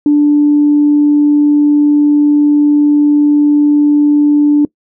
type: tone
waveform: sine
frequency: 293.7 Hz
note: D4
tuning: in tune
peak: -4 dBFS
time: 0.06-4.65 s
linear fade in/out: 2 ms
effects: noise-tail reverb RT60 0.1 s tail -22 dB re dry + tanh soft clip ceiling 0 dBFS